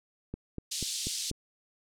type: click train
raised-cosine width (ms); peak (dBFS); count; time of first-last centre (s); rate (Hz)
3; -23; 5; 0.34-1.313; 4.11
type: band-pass noise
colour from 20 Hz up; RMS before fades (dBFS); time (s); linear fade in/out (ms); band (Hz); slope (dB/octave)
pink; -35; 0.71-1.31; 10; 3700 to 9100; 24
effects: none